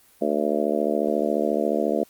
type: harmonic tone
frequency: 74.2 Hz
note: D2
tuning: 18 cents sharp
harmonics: 3 / 4 / 5 / 6 / 7 / 8 / 9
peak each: -28 / -28 / -28 / -28 / -28 / -28 / -28 dBFS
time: 0.21-2.04 s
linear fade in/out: 10 ms
effects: white hiss -56 dBFS RMS until 2.09 s + Opus 24 kbps